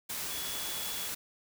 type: tone in noise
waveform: sine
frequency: 3390 Hz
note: G#7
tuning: 35 cents sharp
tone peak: -42 dBFS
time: 0.3-1.08 s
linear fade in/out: 10 ms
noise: white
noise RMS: -37 dBFS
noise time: 0.09-1.15 s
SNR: -8 dB
effects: none